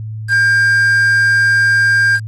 triangle tone with quantisation, 1600 Hz, G6, 35 cents sharp, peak -7 dBFS, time 0.28-2.2 s, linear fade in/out 50 ms, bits 5, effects added 109 Hz sine -22 dBFS peak until 2.27 s + resampled to 24000 Hz

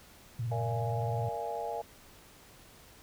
sine tone with vibrato, 116.54 Hz, A#2, in tune, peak -31 dBFS, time 0.39-1.29 s, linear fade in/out 5 ms, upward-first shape sine, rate 19 Hz, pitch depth 130 cents each way
sine chord, Bb dominant seventh, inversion none, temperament equal with one note detuned, 466.2 / 587.3 / 681.7 / 830.6 Hz, Bb4 / D5 / F5 / Ab5, 0 / 0 / -42 / 0 cents, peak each -39 / -41 / -38 / -38 dBFS, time 0.51-1.82 s, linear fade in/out 10 ms
effects pink hiss -56 dBFS RMS until 3.02 s

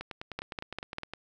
two click trains, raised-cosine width 0.3 ms, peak -22 / -18 dBFS, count 12 / 4, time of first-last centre 0.01-1.136 / 0.39-0.984 s, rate 9.77 / 5.05 Hz, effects none

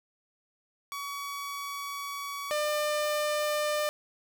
sawtooth tone pair in turn, 1131 / 599.1 Hz, C#6 / D5, +34 / +34 cents, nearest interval major seventh, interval 1100 cents, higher first, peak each -31 / -23 dBFS, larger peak second, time 0.92-2.51 / 2.51-3.89 s, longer first, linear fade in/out 0 ms, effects none

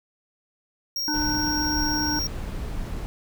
square tone, 5588 Hz, F8, in tune, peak -26 dBFS, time 0.96-2.27 s, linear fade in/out 2 ms
harmonic tone, 300.6 Hz, D4, 40 cents sharp, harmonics 1 / 3 / 5, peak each -27 / -31 / -32 dBFS, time 1.08-2.19 s, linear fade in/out 0 ms
brown noise, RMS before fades -31 dBFS, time 1.14-3.06 s, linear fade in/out 0 ms
effects none

